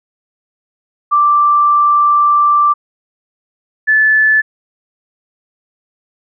sine tone pair in turn, 1174.7 / 1738.3 Hz, D6 / A6, 0 / -21 cents, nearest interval perfect fifth, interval 679 cents, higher second, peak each -7 dBFS, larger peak neither, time 1.11-2.74 / 3.87-4.42 s, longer first, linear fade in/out 20 ms, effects none

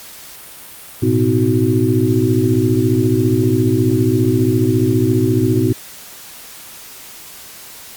sine tone cluster, 108.6 / 123.3 / 255.7 / 318.9 / 373.1 Hz, A2 / B2 / C4 / D#4 / F#4, -22 / -2 / -40 / +43 / +14 cents, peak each -18 dBFS, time 1.02-5.73 s, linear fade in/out 10 ms, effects white hiss -36 dBFS RMS until 7.96 s + Opus 48 kbps

